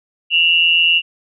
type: tone pair together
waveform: sine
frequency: 2723 / 2891 Hz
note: F7 / F#7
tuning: -44 / -41 cents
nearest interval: minor second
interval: 103 cents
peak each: -13 dBFS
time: 0.3-1.02 s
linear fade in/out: 50 ms
effects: none